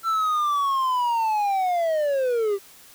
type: linear sweep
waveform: triangle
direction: down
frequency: 1350 to 384.6 Hz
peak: -18 dBFS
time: 0.03-2.59 s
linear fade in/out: 50 ms
effects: white hiss -49 dBFS RMS until 2.94 s